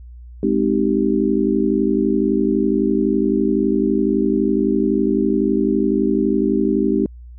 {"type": "chord", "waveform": "sine", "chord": "Ab major seventh", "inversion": "none", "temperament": "just", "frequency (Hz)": [207.7, 259.6, 311.5, 389.3], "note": ["Ab3", "C4", "Eb4", "G4"], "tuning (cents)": [0, -13, 2, -12], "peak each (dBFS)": -20, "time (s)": [0.43, 7.06], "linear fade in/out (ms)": 2, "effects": ["added 60 Hz sine -35 dBFS peak until 7.38 s"]}